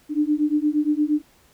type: beating tone pair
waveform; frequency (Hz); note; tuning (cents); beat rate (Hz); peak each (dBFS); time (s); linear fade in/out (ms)
sine; 295.3 / 303.9; D4 / D#4; +10 / -41; 8.6; -21; 0.09-1.22; 50
effects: pink hiss -57 dBFS RMS until 1.53 s